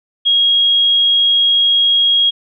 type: tone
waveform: sine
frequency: 3283 Hz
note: G#7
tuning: 21 cents flat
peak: -9 dBFS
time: 0.25-2.31 s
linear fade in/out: 20 ms
effects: none